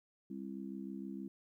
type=harmonic tone; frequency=66.5 Hz; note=C2; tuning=29 cents sharp; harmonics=3 / 4 / 5; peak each=-44 / -46 / -48 dBFS; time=0.3-1.28 s; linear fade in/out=5 ms; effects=13-bit